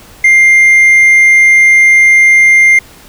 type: tone with hard clipping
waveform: sine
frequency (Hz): 2100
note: C7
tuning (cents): +6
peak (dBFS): -3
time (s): 0.24-2.79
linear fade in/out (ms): 5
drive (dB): 2
effects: pink hiss -37 dBFS RMS until 3.08 s